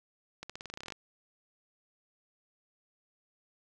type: accelerating click train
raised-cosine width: 0.2 ms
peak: -24 dBFS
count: 14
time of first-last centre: 0.43-0.922 s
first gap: 66 ms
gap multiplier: 0.9
effects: none